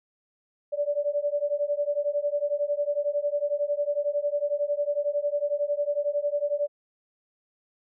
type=beating tone pair; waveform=sine; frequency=576 / 587 Hz; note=D5 / D5; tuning=-34 / -1 cents; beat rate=11 Hz; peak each=-27 dBFS; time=0.72-6.68 s; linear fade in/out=20 ms; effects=none